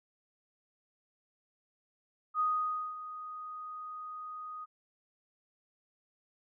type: tone with ADSR envelope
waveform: sine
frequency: 1244.5 Hz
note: D#6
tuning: in tune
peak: -26 dBFS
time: 2.34-4.66 s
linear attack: 58 ms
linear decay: 550 ms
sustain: -14 dB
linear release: 26 ms
effects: none